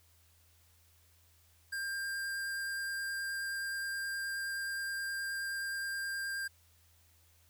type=tone with vibrato; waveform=square; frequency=1596 Hz; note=G6; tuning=31 cents sharp; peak=-36 dBFS; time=1.72-6.48 s; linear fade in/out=10 ms; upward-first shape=sine; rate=9.5 Hz; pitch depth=9 cents each way; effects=added 83 Hz sine -66 dBFS peak until 7.49 s + white hiss -68 dBFS RMS until 7.49 s